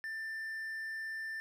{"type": "tone", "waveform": "triangle", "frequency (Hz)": 1781, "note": "A6", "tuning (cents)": 21, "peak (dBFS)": -36, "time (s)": [0.04, 1.4], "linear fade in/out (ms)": 0, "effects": []}